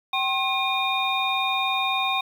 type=tone cluster; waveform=sine; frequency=772 / 1070 / 2430 / 3687 Hz; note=G5 / C6 / D#7 / A#7; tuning=-27 / +38 / -42 / -20 cents; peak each=-27 dBFS; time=0.13-2.21 s; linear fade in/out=5 ms; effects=8-bit